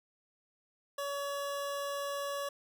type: tone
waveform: 25% pulse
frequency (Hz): 565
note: C#5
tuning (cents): +33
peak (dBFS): -31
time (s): 0.98-2.49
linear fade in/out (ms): 5
effects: none